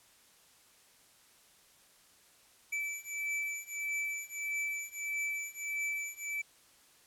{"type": "beating tone pair", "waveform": "square", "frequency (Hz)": [2315, 2316.6], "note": ["D7", "D7"], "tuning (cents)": [-25, -24], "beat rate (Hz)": 1.6, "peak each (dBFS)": [-39, -38], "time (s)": [2.72, 6.42], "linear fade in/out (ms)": 10, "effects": ["white hiss -63 dBFS RMS until 7.06 s", "low-pass 12000 Hz 12 dB/octave"]}